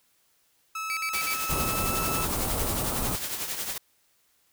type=tone with pitch glide; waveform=30% pulse; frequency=1300 to 1313.6 Hz; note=E6 to E6; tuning=-24 to -6 cents; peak=-28 dBFS; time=0.75-2.25 s; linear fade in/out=5 ms; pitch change=+18 cents; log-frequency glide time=1.65-1.78 s
type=tone bursts; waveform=35% pulse; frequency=2300 Hz; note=D7; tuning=37 cents flat; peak=-27 dBFS; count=4; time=0.9-1.337 s; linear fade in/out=0 ms; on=68 ms; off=55 ms
type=noise with tremolo; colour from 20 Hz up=white; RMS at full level=-30 dBFS; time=1.13-3.78 s; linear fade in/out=5 ms; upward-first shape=triangle; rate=11 Hz; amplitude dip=60%
type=band-stop noise; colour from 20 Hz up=pink; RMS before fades=-30 dBFS; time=1.49-3.16 s; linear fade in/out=10 ms; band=1400 to 7900 Hz; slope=96 dB/octave
effects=white hiss -67 dBFS RMS until 4.52 s